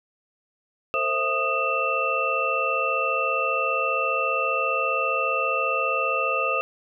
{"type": "tone cluster", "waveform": "sine", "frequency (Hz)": [453.1, 528, 661, 1240, 2677], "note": ["A#4", "C5", "E5", "D#6", "E7"], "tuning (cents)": [-49, 16, 5, -6, 26], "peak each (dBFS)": [-33, -28, -32, -25, -26], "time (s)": [0.94, 6.61], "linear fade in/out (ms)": 0, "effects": []}